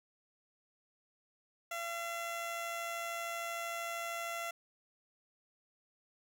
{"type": "tone with amplitude modulation", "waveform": "15% pulse", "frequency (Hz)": 680, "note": "F5", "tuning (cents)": -46, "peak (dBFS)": -30, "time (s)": [1.71, 4.51], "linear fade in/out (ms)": 5, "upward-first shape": "sine", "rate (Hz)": 113, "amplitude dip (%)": 30, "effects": []}